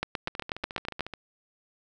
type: two click trains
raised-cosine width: 0.3 ms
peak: -12 / -21 dBFS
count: 9 / 13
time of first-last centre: 0.03-1.007 / 0.28-1.137 s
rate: 8.19 / 14 Hz
effects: none